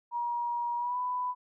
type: tone with pitch glide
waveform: sine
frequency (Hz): 953 to 994.6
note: A#5 to B5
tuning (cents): +38 to +12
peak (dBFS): -29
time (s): 0.11-1.35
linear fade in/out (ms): 50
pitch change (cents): +74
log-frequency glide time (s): 0.77-0.98
effects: none